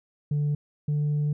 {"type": "tone pair in turn", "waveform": "sine", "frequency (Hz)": [146.9, 148.01], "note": ["D3", "D3"], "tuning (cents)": [1, 14], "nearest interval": "unison", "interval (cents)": 13, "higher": "second", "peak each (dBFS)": -20, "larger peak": "neither", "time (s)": [[0.31, 0.55], [0.88, 1.33]], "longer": "second", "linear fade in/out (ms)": 5, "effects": ["tanh soft clip ceiling -21 dBFS"]}